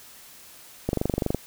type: click train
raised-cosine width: 2 ms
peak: -10 dBFS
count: 12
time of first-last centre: 0.89-1.346 s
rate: 24.1 Hz
effects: white hiss -48 dBFS RMS until 1.46 s